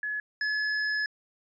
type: tone pair in turn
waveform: sine / square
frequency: 1700 / 1707.2 Hz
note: G#6 / G#6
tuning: +40 / +47 cents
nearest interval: unison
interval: 7 cents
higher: second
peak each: -29 / -27 dBFS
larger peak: second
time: 0.03-0.2 / 0.41-1.06 s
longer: second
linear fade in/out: 2 ms
effects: resampled to 16000 Hz